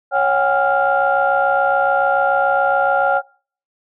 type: tone cluster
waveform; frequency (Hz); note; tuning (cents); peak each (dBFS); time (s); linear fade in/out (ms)
sine; 554 / 742 / 809 / 1393; C#5 / F#5 / G#5 / F6; -1 / +5 / -46 / -5; -18; 0.11-3.22; 50
effects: noise-tail reverb RT60 0.5 s tail -26 dB re dry + tanh soft clip ceiling -4 dBFS